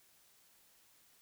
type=silence; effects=white hiss -67 dBFS RMS until 1.21 s